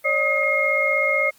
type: tone cluster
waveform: sine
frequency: 550 / 606 / 1261 / 2143 Hz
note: C#5 / D#5 / D#6 / C7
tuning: -14 / -46 / +23 / +41 cents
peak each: -25 / -25 / -28 / -19 dBFS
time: 0.04-1.31 s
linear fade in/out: 20 ms
effects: white hiss -55 dBFS RMS until 1.38 s + Opus 24 kbps